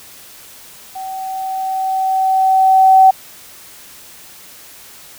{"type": "tone with level ramp", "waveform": "sine", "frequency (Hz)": 762, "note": "G5", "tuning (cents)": -49, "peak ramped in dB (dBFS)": [-24, -3], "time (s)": [0.95, 3.11], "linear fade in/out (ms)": 10, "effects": ["white hiss -39 dBFS RMS until 5.18 s"]}